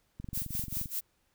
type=click train; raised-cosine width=5 ms; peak=-28 dBFS; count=16; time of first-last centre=0.2-0.858 s; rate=22.8 Hz
type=noise with tremolo; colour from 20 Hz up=violet; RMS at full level=-33 dBFS; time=0.33-1.01 s; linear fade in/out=20 ms; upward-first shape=sine; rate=5 Hz; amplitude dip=90%
effects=pink hiss -73 dBFS RMS until 1.34 s